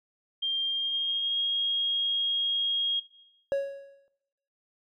sine tone with pitch glide, 3190 to 3266 Hz, G7 to G#7, +30 to -30 cents, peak -26 dBFS, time 0.42-3 s, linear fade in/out 10 ms, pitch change +40 cents, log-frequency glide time 0.62-1.36 s
triangle tone with exponential decay, 554.4 Hz, C#5, in tune, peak -20 dBFS, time 3.52-4.08 s, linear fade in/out 0 ms, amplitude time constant 120 ms
effects noise-tail reverb RT60 0.9 s tail -18 dB re dry

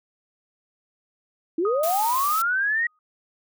sine linear sweep, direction up, 311.1 to 1915 Hz, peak -20 dBFS, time 1.58-2.87 s, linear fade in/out 5 ms
sine tone with exponential decay, 1246 Hz, D#6, 2 cents sharp, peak -25 dBFS, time 1.65-2.99 s, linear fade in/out 2 ms, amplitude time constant 290 ms
blue noise, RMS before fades -30 dBFS, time 1.83-2.42 s, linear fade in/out 5 ms
effects none

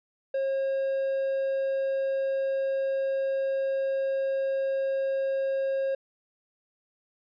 triangle tone, 540 Hz, C#5, 45 cents flat, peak -23 dBFS, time 0.34-5.95 s, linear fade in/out 5 ms, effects resampled to 11025 Hz

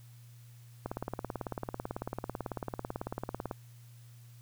click train, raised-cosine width 1 ms, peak -21 dBFS, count 49, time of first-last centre 0.86-3.512 s, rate 18.1 Hz, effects added 119 Hz sine -51 dBFS peak until 4.41 s + white hiss -64 dBFS RMS until 4.41 s

